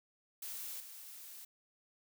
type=noise with level steps; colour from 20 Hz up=blue; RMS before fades=-44 / -51 dBFS; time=0.42-1.45 s; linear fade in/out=5 ms; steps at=0.8 s; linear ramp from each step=2 ms; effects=none